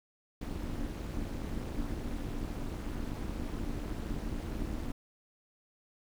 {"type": "noise with amplitude modulation", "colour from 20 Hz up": "brown", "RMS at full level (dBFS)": -33, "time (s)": [0.41, 4.92], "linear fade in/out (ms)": 5, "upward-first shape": "sine", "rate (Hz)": 260, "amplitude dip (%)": 85, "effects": []}